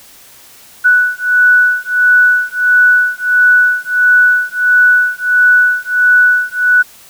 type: beating tone pair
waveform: sine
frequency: 1480 / 1481.5 Hz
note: F#6 / F#6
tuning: 0 / +2 cents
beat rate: 1.5 Hz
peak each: -10 dBFS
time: 0.84-6.83 s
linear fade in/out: 20 ms
effects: white hiss -40 dBFS RMS until 7.09 s